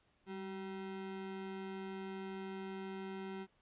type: ring-modulated tone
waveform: square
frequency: 287.9 Hz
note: D4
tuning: 34 cents flat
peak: -40 dBFS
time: 0.26-3.47 s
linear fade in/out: 50 ms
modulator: 92.7 Hz
effects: pink hiss -74 dBFS RMS until 3.61 s + resampled to 8000 Hz